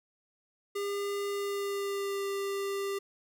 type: tone with pitch glide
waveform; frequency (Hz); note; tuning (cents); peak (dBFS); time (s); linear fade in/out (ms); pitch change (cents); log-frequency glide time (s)
square; 403.3 to 396.1; G4 to G4; +49 to +18; -32; 0.75-2.99; 10; -31; 1.29-2.26
effects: none